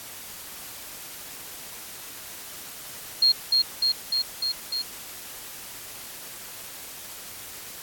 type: tone with echo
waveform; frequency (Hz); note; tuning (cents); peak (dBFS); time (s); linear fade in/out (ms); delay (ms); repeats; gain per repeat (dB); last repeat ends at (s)
sine; 4244; C8; +24; -15; 3.22-3.32; 5; 300; 5; -2; 4.82
effects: white hiss -40 dBFS RMS until 7.82 s + AAC 64 kbps